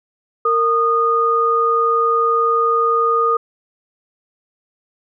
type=tone pair together; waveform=sine; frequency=460.4 / 1229 Hz; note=A#4 / D#6; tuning=-22 / -22 cents; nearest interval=octave + perfect fourth; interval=1700 cents; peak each=-18 / -14 dBFS; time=0.45-3.37 s; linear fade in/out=5 ms; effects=none